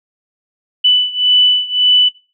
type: beating tone pair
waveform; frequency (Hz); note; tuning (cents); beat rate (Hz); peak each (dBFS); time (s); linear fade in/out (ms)
sine; 2984 / 2985.8; F#7 / F#7; +14 / +15; 1.8; -12 / -14; 0.84-2.09; 10
effects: noise-tail reverb RT60 0.3 s tail -17 dB re dry